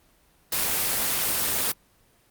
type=noise with amplitude modulation; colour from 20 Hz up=white; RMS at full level=-23 dBFS; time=0.52-1.72 s; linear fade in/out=5 ms; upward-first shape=sine; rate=272 Hz; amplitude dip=35%; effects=pink hiss -61 dBFS RMS until 2.3 s + Opus 24 kbps